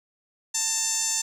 sawtooth tone with band-pass filter, 894 Hz, A5, 27 cents sharp, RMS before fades -26 dBFS, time 0.54-1.22 s, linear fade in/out 10 ms, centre 6900 Hz, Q 5.6, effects 9-bit

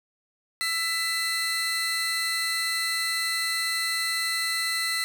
30% pulse tone cluster, 1328 / 1998 / 4245 Hz, E6 / B6 / C8, +12 / +20 / +24 cents, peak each -32 / -24 / -28 dBFS, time 0.61-5.04 s, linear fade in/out 0 ms, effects none

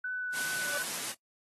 sine tone with vibrato, 1494 Hz, F#6, 16 cents sharp, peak -32 dBFS, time 0.04-0.83 s, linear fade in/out 5 ms, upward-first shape triangle, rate 2.7 Hz, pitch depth 10 cents each way
white high-pass noise, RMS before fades -36 dBFS, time 0.32-1.15 s, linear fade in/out 50 ms, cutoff 120 Hz, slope 48 dB/octave
sawtooth tone with exponential growth, 577 Hz, D5, 31 cents flat, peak -31 dBFS, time 0.55-0.78 s, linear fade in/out 5 ms, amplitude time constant 50 ms
effects noise-tail reverb RT60 0.1 s tail -22 dB re dry + AAC 32 kbps

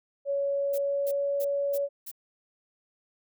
sine tone with pitch glide, 560 to 563.9 Hz, C#5 to C#5, +18 to +30 cents, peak -25 dBFS, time 0.25-1.89 s, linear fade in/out 50 ms, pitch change +12 cents, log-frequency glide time 0.53-1.38 s
violet noise bursts, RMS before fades -39 dBFS, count 5, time 0.73-2.115 s, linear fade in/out 10 ms, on 53 ms, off 280 ms
effects none

